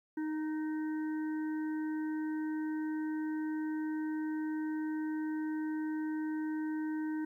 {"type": "harmonic tone with a mistuned harmonic", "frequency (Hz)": 310.5, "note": "D#4", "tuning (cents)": -3, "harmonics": [1, 3, 5, 6], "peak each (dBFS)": [-33, -49, -50, -54], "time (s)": [0.17, 7.25], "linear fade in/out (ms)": 5, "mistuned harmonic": 5, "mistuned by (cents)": -18, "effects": ["12-bit"]}